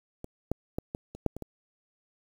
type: clicks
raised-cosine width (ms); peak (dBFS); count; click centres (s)
2; -25 / -14 / -17 / -20 / -29 / -11 / -25 / -24; 8; 0.244 / 0.516 / 0.785 / 0.949 / 1.15 / 1.263 / 1.366 / 1.423
effects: 8-bit